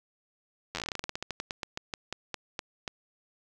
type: slowing click train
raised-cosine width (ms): 0.2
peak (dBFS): -16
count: 26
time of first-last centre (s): 0.75-2.878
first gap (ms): 10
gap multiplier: 1.15
effects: none